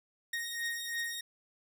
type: beating tone pair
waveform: sawtooth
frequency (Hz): 1862 / 1865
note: A#6 / A#6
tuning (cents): -2 / 0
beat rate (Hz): 3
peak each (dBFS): -36 / -33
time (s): 0.33-1.21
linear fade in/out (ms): 5
effects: none